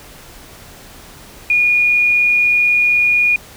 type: tone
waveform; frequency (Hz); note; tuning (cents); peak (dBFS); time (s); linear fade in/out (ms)
sine; 2441; D#7; -34; -10; 1.5-3.36; 2
effects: pink hiss -39 dBFS RMS until 3.56 s